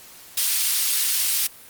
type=high-pass noise; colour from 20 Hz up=pink; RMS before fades=-21 dBFS; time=0.37-1.47 s; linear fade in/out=5 ms; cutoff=4100 Hz; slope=12 dB/octave; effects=white hiss -45 dBFS RMS until 1.69 s + Opus 48 kbps